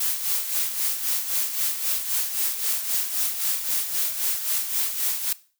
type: noise with tremolo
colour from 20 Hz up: blue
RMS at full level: -23 dBFS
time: 0-5.33 s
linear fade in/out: 5 ms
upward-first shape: sine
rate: 3.8 Hz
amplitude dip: 60%
effects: noise-tail reverb RT60 0.4 s tail -19 dB re dry